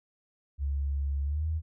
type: tone with pitch glide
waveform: sine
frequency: 70 to 79.49 Hz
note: C#2 to D#2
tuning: +18 to +38 cents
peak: -27 dBFS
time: 0.58-1.62 s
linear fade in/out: 50 ms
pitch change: +220 cents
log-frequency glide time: 1.24-1.47 s
effects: none